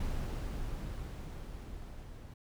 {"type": "noise with level ramp", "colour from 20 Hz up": "brown", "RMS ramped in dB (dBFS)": [-35, -48], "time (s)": [0, 2.34], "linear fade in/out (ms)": 5, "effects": []}